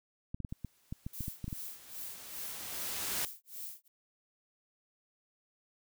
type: clicks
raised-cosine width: 5 ms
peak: -26 dBFS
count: 12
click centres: 0.345 / 0.403 / 0.448 / 0.525 / 0.647 / 0.925 / 1.065 / 1.207 / 1.281 / 1.443 / 1.48 / 1.528 s
type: noise with exponential growth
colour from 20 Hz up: white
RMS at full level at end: -34 dBFS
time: 0.49-3.25 s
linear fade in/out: 1 ms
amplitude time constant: 600 ms
type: noise with tremolo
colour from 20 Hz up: violet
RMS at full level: -42 dBFS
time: 1.13-3.88 s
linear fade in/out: 5 ms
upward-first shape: sine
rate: 2.5 Hz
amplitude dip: 100%
effects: none